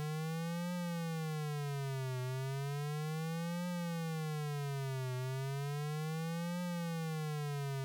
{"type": "tone with vibrato", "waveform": "square", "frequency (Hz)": 150, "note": "D3", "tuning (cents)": 37, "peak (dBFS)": -37, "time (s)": [0, 7.84], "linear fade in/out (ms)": 0, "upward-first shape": "triangle", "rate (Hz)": 0.34, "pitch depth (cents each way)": 300, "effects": []}